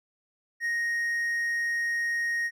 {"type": "tone", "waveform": "triangle", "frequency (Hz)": 1869, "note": "A#6", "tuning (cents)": 4, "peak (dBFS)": -24, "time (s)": [0.6, 2.51], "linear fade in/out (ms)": 50, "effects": []}